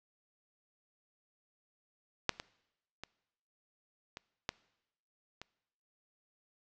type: clicks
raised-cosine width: 0.2 ms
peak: -9 / -23 / -25 / -26 / -15 / -27 dBFS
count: 6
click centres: 2.293 / 2.399 / 3.036 / 4.171 / 4.491 / 5.416 s
effects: noise-tail reverb RT60 0.9 s tail -23 dB re dry + low-pass 7000 Hz 12 dB/octave